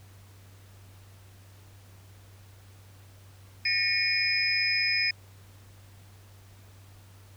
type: tone cluster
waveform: sine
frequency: 1813 / 1908 / 2201 / 2438 / 5070 Hz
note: A#6 / A#6 / C#7 / D#7 / D#8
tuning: -49 / +40 / -13 / -36 / +32 cents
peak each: -33 / -35 / -31 / -29 / -27 dBFS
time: 3.65-5.11 s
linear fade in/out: 5 ms
effects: added 97 Hz sine -50 dBFS peak until 7.36 s + pink hiss -58 dBFS RMS until 7.36 s